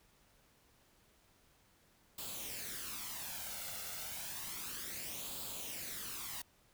white noise with flanger, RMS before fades -44 dBFS, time 2.18-6.42 s, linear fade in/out 5 ms, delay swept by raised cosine 0.25 to 1.45 ms, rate 0.31 Hz, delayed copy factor +0.6, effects pink hiss -69 dBFS RMS until 6.73 s

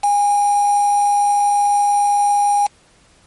sine tone with quantisation, 818 Hz, G#5, 26 cents flat, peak -12 dBFS, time 0.03-2.67 s, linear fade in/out 10 ms, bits 4, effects pink hiss -52 dBFS RMS until 3.26 s + MP3 48 kbps

